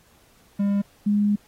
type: tone pair in turn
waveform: triangle / sine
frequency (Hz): 200.9 / 206.2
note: G3 / G#3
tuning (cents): +43 / -12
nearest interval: unison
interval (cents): 45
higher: second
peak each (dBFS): -17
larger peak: neither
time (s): 0.59-0.82 / 1.06-1.36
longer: second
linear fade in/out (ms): 10
effects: pink hiss -58 dBFS RMS until 1.47 s + AAC 48 kbps